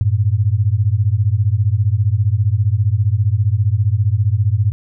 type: beating tone pair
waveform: sine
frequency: 96.3 / 111.3 Hz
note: G2 / A2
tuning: -30 / +20 cents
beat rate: 15 Hz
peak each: -15 dBFS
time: 0.01-4.72 s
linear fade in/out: 0 ms
effects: none

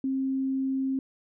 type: tone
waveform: sine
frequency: 266.5 Hz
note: C4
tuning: 32 cents sharp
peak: -25 dBFS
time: 0.04-0.99 s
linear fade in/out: 2 ms
effects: none

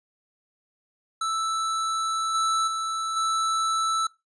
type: tone with level steps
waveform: square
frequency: 1318.5 Hz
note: E6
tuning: in tune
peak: -25 / -22 / -27 / -23 dBFS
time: 1.21-4.07 s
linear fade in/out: 5 ms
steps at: 2.34 / 2.67 / 3.16 s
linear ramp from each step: 10 ms
effects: noise-tail reverb RT60 0.2 s tail -19 dB re dry + resampled to 22050 Hz

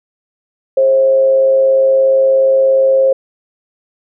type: tone with frequency modulation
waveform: sine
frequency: 533 Hz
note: C5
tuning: 32 cents sharp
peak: -7 dBFS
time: 0.77-3.13 s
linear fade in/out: 5 ms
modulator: 117 Hz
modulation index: 0.27
effects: none

